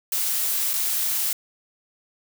blue noise with dropouts, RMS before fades -24 dBFS, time 0.12-1.33 s, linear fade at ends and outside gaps 2 ms, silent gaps 0.734-0.737 s, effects none

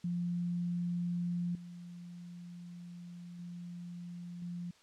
sine tone with level steps, 174.61 Hz, F3, in tune, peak -32 / -45 / -42 / -38 dBFS, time 0.04-4.71 s, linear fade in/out 5 ms, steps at 1.55 / 3.39 / 4.42 s, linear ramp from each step 2 ms, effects white hiss -64 dBFS RMS until 4.82 s + low-pass 6000 Hz 12 dB/octave

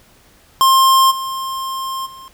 square tone with level steps, 1060 Hz, C6, 22 cents sharp, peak -9 / -22 / -35 dBFS, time 0.61-2.28 s, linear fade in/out 0 ms, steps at 1.1 / 2.05 s, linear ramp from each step 20 ms, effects pink hiss -50 dBFS RMS until 2.33 s

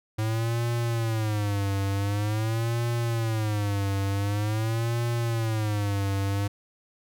square tone with vibrato, 107.8 Hz, A2, 35 cents flat, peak -25 dBFS, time 0.18-6.48 s, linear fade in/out 10 ms, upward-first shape sine, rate 0.46 Hz, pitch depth 160 cents each way, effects none

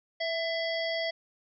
harmonic tone with a mistuned harmonic, 659.3 Hz, E5, in tune, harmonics 1 / 3 / 5 / 7 / 8, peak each -31 / -34 / -38 / -39 / -43 dBFS, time 0.2-1.11 s, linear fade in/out 10 ms, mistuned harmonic 3, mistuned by +25 cents, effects none

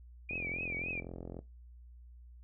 sine tone with vibrato, 2400 Hz, D7, 37 cents sharp, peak -36 dBFS, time 0.29-1 s, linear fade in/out 5 ms, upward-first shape triangle, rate 3.7 Hz, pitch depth 130 cents each way
click train, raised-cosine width 2 ms, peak -30 dBFS, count 48, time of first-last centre 0.31-1.39 s, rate 43.5 Hz
effects noise-tail reverb RT60 0.2 s tail -17 dB re dry + added 60 Hz sine -51 dBFS peak until 2.43 s

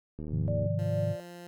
click train, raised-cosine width 3 ms, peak -27 dBFS, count 37, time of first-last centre 0.19-0.659 s, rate 76.7 Hz
sine chord, F minor seventh, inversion first, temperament equal, 103.83 / 130.81 / 155.56 / 174.61 Hz, Ab2 / C3 / Eb3 / F3, 0 / 0 / 0 / 0 cents, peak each -30 / -36 / -33 / -36 dBFS, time 0.3-1.16 s, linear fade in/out 50 ms
sine tone with tremolo, 586 Hz, D5, 4 cents flat, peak -29 dBFS, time 0.48-1.2 s, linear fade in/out 0 ms, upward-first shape triangle, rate 2.4 Hz, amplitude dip 70%
15% pulse tone, 174.61 Hz, F3, in tune, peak -37 dBFS, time 0.79-1.47 s, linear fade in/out 0 ms
effects none

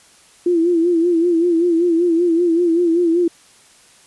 sine tone with vibrato, 340.4 Hz, F4, 44 cents flat, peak -12 dBFS, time 0.46-3.28 s, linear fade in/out 5 ms, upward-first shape sine, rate 5.2 Hz, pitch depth 77 cents each way, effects white hiss -49 dBFS RMS until 4.06 s + resampled to 24000 Hz

